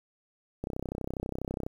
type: click train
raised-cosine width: 2 ms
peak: -20 dBFS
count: 34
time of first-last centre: 0.64-1.665 s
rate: 32.2 Hz
effects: 9-bit